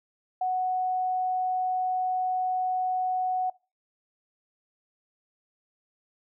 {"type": "tone", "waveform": "sine", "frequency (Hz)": 740, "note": "F#5", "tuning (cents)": 0, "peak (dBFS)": -24, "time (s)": [0.41, 3.5], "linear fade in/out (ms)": 5, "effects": ["noise-tail reverb RT60 0.3 s tail -22 dB re dry"]}